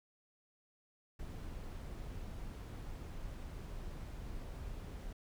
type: noise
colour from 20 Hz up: brown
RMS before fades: -45 dBFS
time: 1.19-5.13 s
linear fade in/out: 5 ms
effects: none